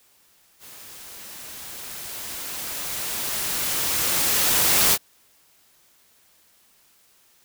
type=noise with level ramp; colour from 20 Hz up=white; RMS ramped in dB=-44 to -17 dBFS; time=0.59-4.98 s; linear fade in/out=50 ms; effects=white hiss -59 dBFS RMS until 7.44 s